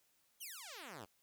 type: exponential sweep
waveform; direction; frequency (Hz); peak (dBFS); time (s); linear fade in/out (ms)
5% pulse; down; 3322 to 87; -37; 0.4-1.06; 20
effects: white hiss -75 dBFS RMS until 1.22 s